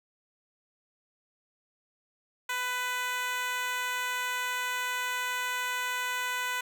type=tone with high-pass filter; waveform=10% pulse; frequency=498.6 Hz; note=B4; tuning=16 cents sharp; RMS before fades=-32 dBFS; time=2.49-6.61 s; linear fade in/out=5 ms; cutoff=1100 Hz; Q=1.4; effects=none